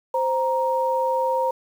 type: tone pair together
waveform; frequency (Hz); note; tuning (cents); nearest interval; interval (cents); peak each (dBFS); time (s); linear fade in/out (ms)
sine; 522 / 936.6; C5 / A#5; -4 / +8; minor seventh; 1012; -22; 0.14-1.51; 5
effects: 8-bit